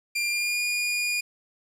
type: tone with pitch glide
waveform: sawtooth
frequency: 2390 to 2435 Hz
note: D7 to D#7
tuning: +30 to -38 cents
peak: -21 dBFS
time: 0.15-1.21 s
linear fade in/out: 10 ms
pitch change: +32 cents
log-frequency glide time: 0.27-0.61 s
effects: low-pass 12000 Hz 12 dB/octave + 9-bit

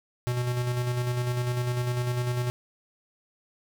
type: tone with tremolo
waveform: square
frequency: 122.9 Hz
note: B2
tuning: 8 cents flat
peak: -25 dBFS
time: 0.27-2.5 s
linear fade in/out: 0 ms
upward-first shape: square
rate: 10 Hz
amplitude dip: 35%
effects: none

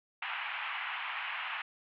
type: band-pass noise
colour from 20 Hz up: white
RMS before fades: -38 dBFS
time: 0.22-1.62 s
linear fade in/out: 5 ms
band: 790 to 2900 Hz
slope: 48 dB/octave
effects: none

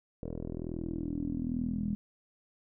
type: tone with low-pass filter sweep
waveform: 10% pulse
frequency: 41.22 Hz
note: E1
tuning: 1 cent sharp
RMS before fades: -35 dBFS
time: 0.23-1.95 s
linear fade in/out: 0 ms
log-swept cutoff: 450 to 210 Hz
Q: 7.8
effects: none

